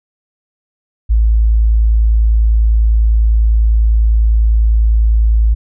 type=tone; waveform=sine; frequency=55 Hz; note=A1; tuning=in tune; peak=-7 dBFS; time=1.09-5.55 s; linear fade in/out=20 ms; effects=none